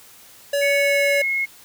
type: tone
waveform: square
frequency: 568 Hz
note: C#5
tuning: 42 cents sharp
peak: -19 dBFS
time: 0.53-1.22 s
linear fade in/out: 5 ms
type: tone with pitch glide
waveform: sine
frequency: 2217 to 2168 Hz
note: C#7 to C#7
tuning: 0 to -39 cents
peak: -19 dBFS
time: 0.61-1.46 s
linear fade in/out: 20 ms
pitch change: -39 cents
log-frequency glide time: 0.74-1.21 s
effects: white hiss -47 dBFS RMS until 1.64 s